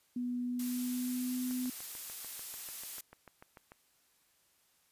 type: tone with pitch glide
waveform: sine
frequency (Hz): 245.6 to 251.8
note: B3 to B3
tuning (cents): -9 to +34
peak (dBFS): -33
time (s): 0.16-1.7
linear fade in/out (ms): 5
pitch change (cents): +43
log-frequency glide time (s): 0.43-1.4
type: noise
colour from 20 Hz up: blue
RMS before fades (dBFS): -42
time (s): 0.59-3.01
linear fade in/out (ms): 5
type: click train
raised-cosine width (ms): 0.5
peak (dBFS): -36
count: 16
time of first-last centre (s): 1.51-3.719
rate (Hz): 6.79
effects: white hiss -71 dBFS RMS until 4.91 s + resampled to 32000 Hz